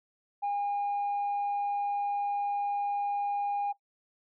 sine tone, 812 Hz, G#5, 39 cents flat, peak -26 dBFS, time 0.42-3.73 s, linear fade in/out 20 ms, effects noise-tail reverb RT60 0.1 s tail -17 dB re dry + tanh soft clip ceiling -26 dBFS

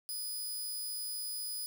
10% pulse tone, 4978 Hz, D#8, in tune, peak -30 dBFS, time 0.09-1.66 s, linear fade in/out 0 ms, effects 10-bit

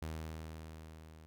sawtooth tone with level ramp, 79.3 Hz, D#2, 33 cents sharp, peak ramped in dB -35 to -50 dBFS, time 0.02-1.26 s, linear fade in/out 0 ms, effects none

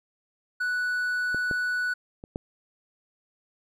triangle tone, 1480 Hz, F#6, in tune, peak -23 dBFS, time 0.6-1.94 s, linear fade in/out 10 ms
clicks, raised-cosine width 2 ms, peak -21 / -19 / -27 / -17 dBFS, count 4, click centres 1.346 / 1.512 / 2.239 / 2.359 s
effects none

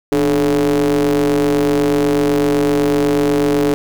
square ring-modulated tone, 67.6 Hz, C#2, 43 cents flat, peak -10 dBFS, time 0.12-3.74 s, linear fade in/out 0 ms, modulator 362 Hz, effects 7-bit

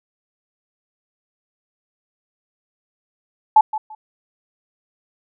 sine tone with echo, 864 Hz, A5, 32 cents flat, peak -6 dBFS, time 3.56-3.61 s, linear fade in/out 5 ms, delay 170 ms, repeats 2, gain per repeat -14 dB, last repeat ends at 3.95 s, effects none

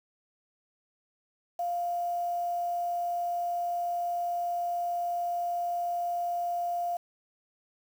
sine tone with quantisation, 698.5 Hz, F5, in tune, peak -28 dBFS, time 1.59-6.97 s, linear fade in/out 5 ms, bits 8, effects none

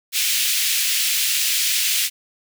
pink high-pass noise, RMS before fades -20 dBFS, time 0.12-2.1 s, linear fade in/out 50 ms, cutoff 2400 Hz, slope 24 dB/octave, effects none

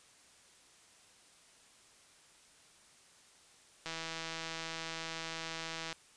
click train, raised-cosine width 0.2 ms, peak -23 dBFS, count 338, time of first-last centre 3.86-5.927 s, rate 163 Hz, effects white hiss -62 dBFS RMS until 6.16 s + resampled to 22050 Hz

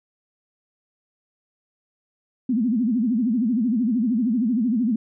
sine tone with vibrato, 233.8 Hz, A#3, 5 cents sharp, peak -18 dBFS, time 2.49-4.96 s, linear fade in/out 5 ms, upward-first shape sine, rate 13 Hz, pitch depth 200 cents each way, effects none

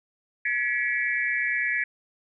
sine tone cluster, 1693 / 1937 / 2178 / 2307 Hz, G#6 / B6 / C#7 / D7, +33 / -34 / -31 / -31 cents, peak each -28 / -27 / -31 / -31 dBFS, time 0.45-1.84 s, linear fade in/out 5 ms, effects none

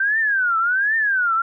sine tone with vibrato, 1545 Hz, G6, 26 cents flat, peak -16 dBFS, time 0-1.42 s, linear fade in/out 5 ms, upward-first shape triangle, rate 1.3 Hz, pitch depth 290 cents each way, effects none

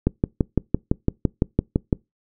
click train, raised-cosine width 3 ms, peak -4 dBFS, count 12, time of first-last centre 0.07-1.928 s, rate 5.92 Hz, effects noise-tail reverb RT60 0.2 s tail -25 dB re dry

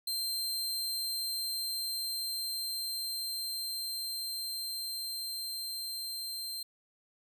sawtooth tone with level ramp, 4147 Hz, C8, 16 cents flat, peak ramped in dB -29 to -34 dBFS, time 0.07-6.63 s, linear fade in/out 5 ms, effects none

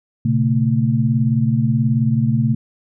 sine tone cluster, 119.2 / 137.8 / 223.8 Hz, A#2 / C#3 / A3, +39 / -10 / +30 cents, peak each -18 dBFS, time 0.25-2.55 s, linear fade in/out 5 ms, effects none

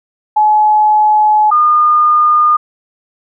sine tone pair in turn, 851 / 1216.8 Hz, G#5 / D#6, +42 / -39 cents, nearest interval tritone, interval 619 cents, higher second, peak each -6 dBFS, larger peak neither, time 0.36-1.51 / 1.51-2.57 s, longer first, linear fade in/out 10 ms, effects none

